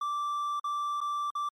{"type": "tone with dropouts", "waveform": "triangle", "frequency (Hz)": 1170, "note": "D6", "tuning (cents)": -7, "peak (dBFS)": -27, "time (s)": [0.01, 1.49], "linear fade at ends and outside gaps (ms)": 5, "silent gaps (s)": [[0.598, 0.641], [1.006, 1.012], [1.305, 1.351]], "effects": ["MP3 64 kbps"]}